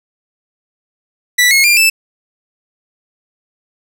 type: tone with pitch steps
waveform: sawtooth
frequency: 1966 / 2169 / 2393 / 2639 Hz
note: B6 / C#7 / D7 / E7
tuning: -8 / -38 / +32 / +1 cents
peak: -4 dBFS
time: 1.38-1.9 s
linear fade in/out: 10 ms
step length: 130 ms
effects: none